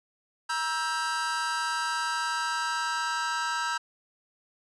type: chord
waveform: 45% pulse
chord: E diminished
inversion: second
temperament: just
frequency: 949.3 / 1318.5 / 1582.2 Hz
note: Bb5 / E6 / G6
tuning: +31 / 0 / +16 cents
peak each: -32 dBFS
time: 0.49-3.78 s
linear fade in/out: 10 ms
effects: resampled to 22050 Hz